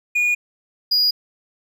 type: tone pair in turn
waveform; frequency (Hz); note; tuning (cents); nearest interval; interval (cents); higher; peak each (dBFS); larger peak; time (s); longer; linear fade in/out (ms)
triangle; 2445 / 4890; D#7 / D#8; -31 / -31; octave; 1200; second; -14 / -13; second; 0.15-0.35 / 0.91-1.11; neither; 10
effects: none